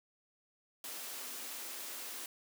white high-pass noise, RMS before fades -44 dBFS, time 0.84-2.26 s, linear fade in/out 2 ms, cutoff 220 Hz, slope 96 dB/octave, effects none

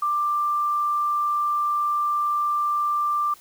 sine tone, 1183 Hz, D6, 12 cents sharp, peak -20 dBFS, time 0.02-3.34 s, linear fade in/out 5 ms, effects white hiss -51 dBFS RMS until 3.4 s

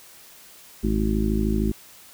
harmonic tone, 53.2 Hz, G#1, 42 cents sharp, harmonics 1 / 2 / 3 / 4 / 5 / 6 / 7, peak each -24 / -31 / -32 / -24 / -33 / -29 / -30 dBFS, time 0.83-1.72 s, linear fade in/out 10 ms, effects white hiss -48 dBFS RMS until 2.13 s

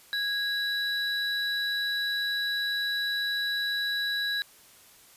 triangle tone pair together, 1650 / 3934 Hz, G#6 / B7, -12 / -7 cents, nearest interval octave + minor third, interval 1505 cents, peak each -28 dBFS, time 0.13-4.42 s, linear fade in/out 0 ms, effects white hiss -55 dBFS RMS until 5.16 s + resampled to 32000 Hz

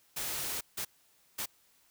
white noise bursts at uneven times, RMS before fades -36 dBFS, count 3, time 0.16-0.61 / 0.77-0.85 / 1.38-1.46 s, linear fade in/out 10 ms, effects white hiss -67 dBFS RMS until 1.9 s

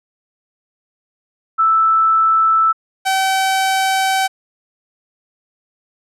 sine / sawtooth tone pair in turn, 1318.5 / 766.8 Hz, E6 / G5, 0 / -38 cents, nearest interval major sixth, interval 938 cents, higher first, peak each -10 dBFS, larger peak neither, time 1.58-2.73 / 3.05-4.28 s, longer second, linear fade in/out 20 ms, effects low-pass 12000 Hz 12 dB/octave

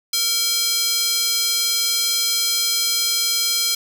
square tone with high-pass filter, 460.2 Hz, A#4, 22 cents flat, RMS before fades -20 dBFS, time 0.13-3.75 s, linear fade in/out 5 ms, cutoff 4400 Hz, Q 1.7, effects none

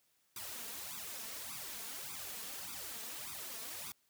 white noise with flanger, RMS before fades -45 dBFS, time 0.36-3.92 s, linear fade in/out 2 ms, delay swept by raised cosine 0.82 to 4.52 ms, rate 1.7 Hz, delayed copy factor +1, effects white hiss -75 dBFS RMS until 4.09 s + high-pass 60 Hz 12 dB/octave

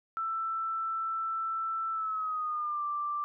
sine tone with pitch glide, 1329 to 1177.2 Hz, E6 to D6, +14 to +4 cents, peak -30 dBFS, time 0.17-3.24 s, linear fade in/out 0 ms, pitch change -210 cents, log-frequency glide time 1.91-2.84 s, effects none

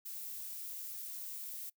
violet noise, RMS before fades -44 dBFS, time 0.05-1.7 s, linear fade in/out 10 ms, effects noise-tail reverb RT60 0.1 s tail -22 dB re dry

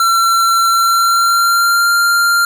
square tone with pitch glide, 1356 to 1390.9 Hz, E6 to F6, +49 to -7 cents, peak -10 dBFS, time 0-2.45 s, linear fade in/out 2 ms, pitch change +44 cents, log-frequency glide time 0.69-1.9 s, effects none

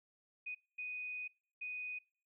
sine tone bursts at uneven times, 2489 Hz, D#7, in tune, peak -40 dBFS, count 3, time 0.46-0.55 / 0.78-1.28 / 1.61-1.99 s, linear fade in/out 10 ms, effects noise-tail reverb RT60 0.5 s tail -26 dB re dry

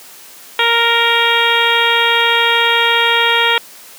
harmonic tone, 466.2 Hz, A#4, in tune, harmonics 1 / 2 / 3 / 4 / 5 / 6 / 7 / 8, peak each -20 / -17 / -18 / -18 / -18 / -21 / -17 / -22 dBFS, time 0.59-3.58 s, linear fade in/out 2 ms, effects white hiss -38 dBFS RMS until 3.98 s + high-pass 200 Hz 12 dB/octave

